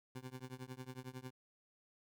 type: tone with tremolo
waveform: 20% pulse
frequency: 128.6 Hz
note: C3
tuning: 30 cents flat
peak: -38 dBFS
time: 0.15-1.31 s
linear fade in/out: 5 ms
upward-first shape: triangle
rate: 11 Hz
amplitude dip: 100%
effects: none